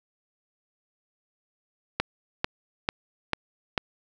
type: click train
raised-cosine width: 0.3 ms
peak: -7 dBFS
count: 5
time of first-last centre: 2-3.778 s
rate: 2.25 Hz
effects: none